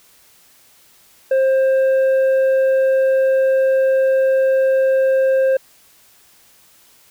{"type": "tone with tanh clipping", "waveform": "sine", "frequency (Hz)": 530, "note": "C5", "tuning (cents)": 22, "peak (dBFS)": -13, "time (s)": [1.31, 5.57], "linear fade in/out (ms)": 5, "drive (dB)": 5, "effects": ["white hiss -51 dBFS RMS until 7.1 s"]}